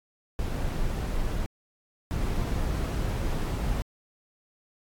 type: noise bursts at uneven times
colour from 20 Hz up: brown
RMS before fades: -28 dBFS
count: 2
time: 0.39-1.46 / 2.11-3.82 s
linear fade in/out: 0 ms
effects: AAC 64 kbps